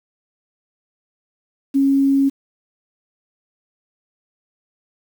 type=tone with quantisation; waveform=sine; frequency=274.5 Hz; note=C#4; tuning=17 cents flat; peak=-12 dBFS; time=1.74-2.3 s; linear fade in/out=20 ms; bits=7; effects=none